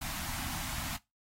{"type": "band-stop noise", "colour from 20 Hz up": "pink", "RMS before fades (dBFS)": -38, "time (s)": [0.01, 0.97], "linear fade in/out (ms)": 10, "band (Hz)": [290, 670], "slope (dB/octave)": 48, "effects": ["noise-tail reverb RT60 0.2 s tail -19 dB re dry", "AAC 48 kbps"]}